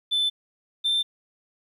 sine tone pair in turn, 3520 / 3569 Hz, A7 / A7, 0 / +24 cents, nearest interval unison, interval 24 cents, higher second, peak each -18 dBFS, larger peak neither, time 0.11-0.3 / 0.84-1.03 s, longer neither, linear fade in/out 20 ms, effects tanh soft clip ceiling -19 dBFS + 10-bit

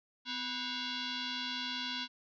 sine tone with frequency modulation, 252.7 Hz, B3, 40 cents sharp, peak -35 dBFS, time 0.25-2.08 s, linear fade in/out 50 ms, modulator 616 Hz, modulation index 7, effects none

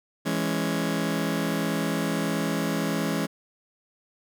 sawtooth chord, C# minor, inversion first, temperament just, 166.31 / 207.9 / 277.2 Hz, E3 / G#3 / C#4, +16 / +2 / 0 cents, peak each -25 dBFS, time 0.25-3.27 s, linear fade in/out 20 ms, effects none

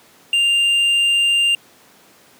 triangle tone with hard clipping, 2794 Hz, F7, in tune, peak -14 dBFS, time 0.33-1.55 s, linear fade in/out 2 ms, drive 7 dB, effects pink hiss -49 dBFS RMS until 2.39 s + high-pass 200 Hz 12 dB/octave

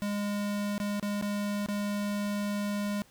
square tone with dropouts, 204.8 Hz, G#3, 24 cents flat, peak -30 dBFS, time 0.02-3.02 s, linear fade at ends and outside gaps 0 ms, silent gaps 0.78-0.801 / 0.997-1.027 / 1.213-1.224 / 1.661-1.686 s, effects pink hiss -60 dBFS RMS until 3.1 s

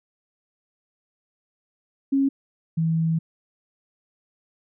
sine tone pair in turn, 273.6 / 162.68 Hz, C#4 / E3, -23 / -23 cents, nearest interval major sixth, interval 900 cents, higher first, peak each -17 / -19 dBFS, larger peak first, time 2.12-2.29 / 2.77-3.19 s, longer second, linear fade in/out 10 ms, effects none

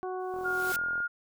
harmonic tone, 370 Hz, F#4, in tune, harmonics 1 / 2 / 3 / 4, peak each -34 / -37 / -42 / -49 dBFS, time 0.03-0.72 s, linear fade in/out 0 ms
white noise with exponential growth, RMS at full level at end -35 dBFS, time 0.2-0.76 s, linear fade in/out 0 ms, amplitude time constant 120 ms
click train, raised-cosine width 1 ms, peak -32 dBFS, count 29, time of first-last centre 0.34-1.004 s, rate 42.2 Hz
sine tone, 1419 Hz, F6, 27 cents sharp, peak -28 dBFS, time 0.44-1.08 s, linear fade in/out 20 ms
effects none

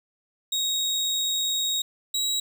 30% pulse tone pair in turn, 3771 / 3857 Hz, A#7 / B7, +19 / -42 cents, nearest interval unison, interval 39 cents, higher second, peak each -21 dBFS, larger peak neither, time 0.52-1.82 / 2.14-2.4 s, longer first, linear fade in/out 5 ms, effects none

